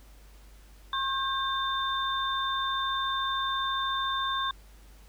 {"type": "tone cluster", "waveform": "sine", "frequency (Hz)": [1077, 1590, 3587], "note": ["C6", "G6", "A7"], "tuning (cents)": [50, 24, 33], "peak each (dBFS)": [-29, -35, -32], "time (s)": [0.93, 4.51], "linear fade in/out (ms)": 2, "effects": ["added 50 Hz sine -50 dBFS peak until 5.08 s", "pink hiss -59 dBFS RMS until 5.08 s"]}